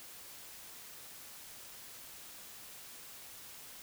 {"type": "silence", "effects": ["white hiss -51 dBFS RMS until 3.82 s"]}